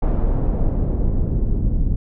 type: noise with low-pass filter sweep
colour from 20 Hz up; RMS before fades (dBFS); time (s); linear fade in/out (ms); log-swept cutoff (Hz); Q
brown; -18; 0.02-1.96; 5; 900 to 240; 0.91
effects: none